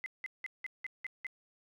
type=tone bursts; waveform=sine; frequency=2042 Hz; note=C7; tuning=43 cents flat; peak=-36 dBFS; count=7; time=0.04-1.267 s; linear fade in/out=0 ms; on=21 ms; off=180 ms; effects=none